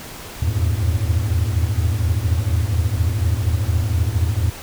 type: tone cluster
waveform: triangle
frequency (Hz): 79.6 / 83.8 / 98.5 / 111.6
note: D#2 / E2 / G2 / A2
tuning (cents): +40 / +29 / +9 / +25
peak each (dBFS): -20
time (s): 0.42-4.5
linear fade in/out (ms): 5
effects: pink hiss -35 dBFS RMS until 4.62 s